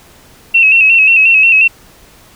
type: tone with vibrato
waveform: sine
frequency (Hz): 2637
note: E7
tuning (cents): 0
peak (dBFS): -4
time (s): 0.54-1.68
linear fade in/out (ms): 10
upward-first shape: square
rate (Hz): 5.6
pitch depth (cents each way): 49
effects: pink hiss -42 dBFS RMS until 2.35 s